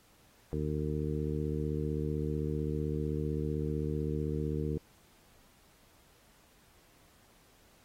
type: harmonic tone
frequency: 75.7 Hz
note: D#2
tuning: 47 cents flat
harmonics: 1 / 2 / 3 / 4 / 5 / 6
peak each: -37 / -35 / -40 / -39 / -40 / -39 dBFS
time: 0.53-4.78 s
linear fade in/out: 0 ms
effects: pink hiss -64 dBFS RMS until 7.84 s + AAC 48 kbps